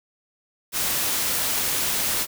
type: noise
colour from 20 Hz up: white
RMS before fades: -24 dBFS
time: 0.72-2.27 s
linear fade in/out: 50 ms
effects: none